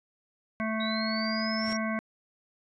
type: harmonic tone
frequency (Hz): 220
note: A3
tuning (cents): 0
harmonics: 1 / 3 / 5 / 7 / 9 / 10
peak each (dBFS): -30 / -35 / -37 / -38 / -40 / -40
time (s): 0.6-1.99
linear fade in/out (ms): 0
type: linear sweep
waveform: sine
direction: up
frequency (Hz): 3800 to 5630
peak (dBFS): -34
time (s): 0.8-1.77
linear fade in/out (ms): 5
type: noise with exponential growth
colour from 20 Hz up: pink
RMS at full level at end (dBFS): -39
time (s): 1.49-1.73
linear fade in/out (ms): 2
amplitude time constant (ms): 51
effects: resampled to 22050 Hz